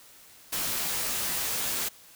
white noise with comb filter, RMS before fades -30 dBFS, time 0.52-1.89 s, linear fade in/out 10 ms, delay 15 ms, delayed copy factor -0.55, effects white hiss -53 dBFS RMS until 2.15 s

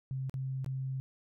sine tone with dropouts, 132.5 Hz, C3, 22 cents sharp, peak -33 dBFS, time 0.11-1 s, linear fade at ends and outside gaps 0 ms, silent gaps 0.296-0.341 / 0.645-0.662 s, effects none

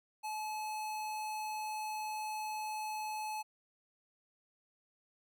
square tone, 859 Hz, A5, 42 cents flat, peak -38 dBFS, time 0.23-3.43 s, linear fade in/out 20 ms, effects none

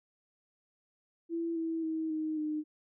sine tone with pitch steps, 334 / 326.6 / 319.3 / 312.2 / 305.2 Hz, E4 / E4 / D#4 / D#4 / D#4, +23 / -16 / +45 / +6 / -33 cents, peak -31 dBFS, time 1.29-2.64 s, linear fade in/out 50 ms, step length 270 ms, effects none

